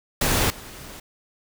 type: noise with level steps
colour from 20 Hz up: pink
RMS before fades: -21 / -40 dBFS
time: 0.21-1 s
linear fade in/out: 5 ms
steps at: 0.5 s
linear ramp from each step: 2 ms
effects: none